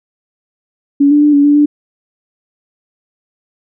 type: tone with pitch steps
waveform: sine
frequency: 283 / 293.7 / 295.9 / 285.2 / 290.8 / 294.1 Hz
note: C#4 / D4 / D4 / C#4 / D4 / D4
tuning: +36 / 0 / +13 / +49 / -17 / +3 cents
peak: -5 dBFS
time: 1-1.66 s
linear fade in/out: 10 ms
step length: 110 ms
effects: none